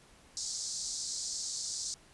white band-pass noise, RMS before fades -38 dBFS, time 0.37-1.94 s, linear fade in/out 0 ms, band 4300 to 7900 Hz, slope 48 dB/octave, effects pink hiss -60 dBFS RMS until 2.13 s + resampled to 24000 Hz

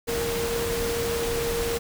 sine tone in noise, 466.4 Hz, A#4, 1 cent sharp, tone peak -26 dBFS, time 0.07-1.79 s, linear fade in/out 20 ms, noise pink, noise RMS -30 dBFS, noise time 0.07-1.79 s, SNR +1 dB, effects none

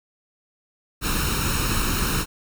pink noise with comb filter, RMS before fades -23 dBFS, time 1.01-2.26 s, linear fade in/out 50 ms, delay 0.74 ms, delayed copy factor +0.7, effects none

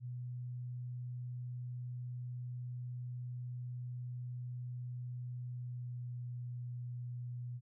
sine tone with pitch glide, 123.47 to 122.33 Hz, B2 to B2, 0 to -16 cents, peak -40 dBFS, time 0-7.61 s, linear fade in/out 50 ms, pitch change -16 cents, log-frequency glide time 5.48-6.16 s, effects none

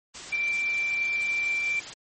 sine tone in noise, 2349 Hz, D7, in tune, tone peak -24 dBFS, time 0.32-1.8 s, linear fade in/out 10 ms, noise white, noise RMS -39 dBFS, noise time 0.14-1.94 s, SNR +12 dB, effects MP3 32 kbps

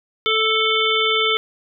harmonic tone, 440 Hz, A4, in tune, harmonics 1 / 3 / 5 / 7 / 8, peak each -22 / -22 / -22 / -22 / -22 dBFS, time 0.26-1.37 s, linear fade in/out 0 ms, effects none

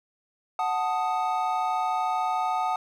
triangle chord, D# diminished, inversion first, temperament equal, 740 / 880 / 1244.5 Hz, F#5 / A5 / D#6, 0 / 0 / 0 cents, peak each -25 / -27 / -28 dBFS, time 0.59-2.76 s, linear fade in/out 2 ms, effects none

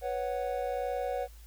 triangle chord, B suspended second, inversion none, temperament just, 493.9 / 555.6 / 740.8 Hz, B4 / C#5 / F#5, 0 / +4 / +2 cents, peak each -33 dBFS, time 0.01-1.28 s, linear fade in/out 50 ms, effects added 55 Hz sine -48 dBFS peak until 1.46 s + white hiss -60 dBFS RMS until 1.46 s

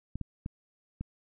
clicks, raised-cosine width 5 ms, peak -23 dBFS, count 4, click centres 0.156 / 0.213 / 0.461 / 1.01 s, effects none

